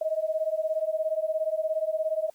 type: beating tone pair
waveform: sine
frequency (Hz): 623 / 640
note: D#5 / D#5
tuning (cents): +2 / +49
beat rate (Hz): 17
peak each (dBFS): -28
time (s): 0.01-2.3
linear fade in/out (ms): 5
effects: white hiss -64 dBFS RMS until 2.34 s + Opus 48 kbps